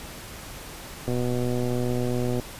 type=click train; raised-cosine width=2 ms; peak=-15 dBFS; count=163; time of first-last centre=1.08-2.397 s; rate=123 Hz; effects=pink hiss -40 dBFS RMS until 2.59 s + resampled to 32000 Hz